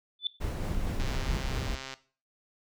sine tone with exponential growth, 3505 Hz, A7, 7 cents flat, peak -22 dBFS, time 0.19-0.27 s, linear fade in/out 2 ms, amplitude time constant 16 ms
brown noise with tremolo, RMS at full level -30 dBFS, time 0.4-1.76 s, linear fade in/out 20 ms, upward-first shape sine, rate 4.5 Hz, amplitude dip 25%
click train, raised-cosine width 0.2 ms, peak -22 dBFS, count 126, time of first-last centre 1-1.94 s, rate 133 Hz
effects noise-tail reverb RT60 0.4 s tail -17 dB re dry

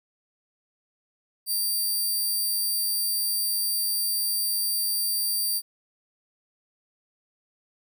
5% pulse tone, 4699 Hz, D8, in tune, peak -17 dBFS, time 1.46-5.62 s, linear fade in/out 50 ms, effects none

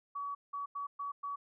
sine tone bursts at uneven times, 1134 Hz, C#6, 39 cents sharp, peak -36 dBFS, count 5, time 0.15-0.35 / 0.53-0.66 / 0.75-0.87 / 0.99-1.12 / 1.23-1.36 s, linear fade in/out 10 ms, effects none

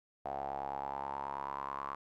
sawtooth tone with band-pass filter sweep, 69.3 Hz, C#2, in tune, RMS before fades -40 dBFS, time 0.25-1.95 s, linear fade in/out 5 ms, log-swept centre 730 to 1100 Hz, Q 7.6, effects none

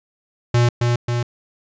square tone with echo, 120 Hz, B2, 49 cents flat, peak -13 dBFS, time 0.54-0.69 s, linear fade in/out 5 ms, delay 270 ms, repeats 2, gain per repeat -3 dB, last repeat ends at 1.23 s, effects resampled to 16000 Hz

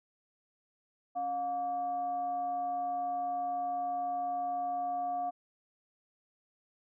sine tone with frequency modulation, 714 Hz, F5, 38 cents sharp, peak -31 dBFS, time 1.15-5.31 s, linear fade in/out 20 ms, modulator 438 Hz, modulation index 0.31, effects none

